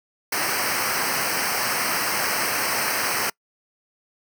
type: noise with comb filter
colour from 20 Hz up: pink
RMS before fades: -24 dBFS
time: 0.32-3.3 s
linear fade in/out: 5 ms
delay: 0.28 ms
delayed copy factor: -0.9
effects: noise-tail reverb RT60 0.1 s tail -26 dB re dry + high-pass 100 Hz 12 dB/octave